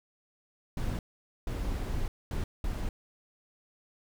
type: noise bursts at uneven times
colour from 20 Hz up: brown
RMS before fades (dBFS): -32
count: 4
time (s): 0.77-0.99 / 1.47-2.08 / 2.31-2.44 / 2.64-2.89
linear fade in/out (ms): 2
effects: none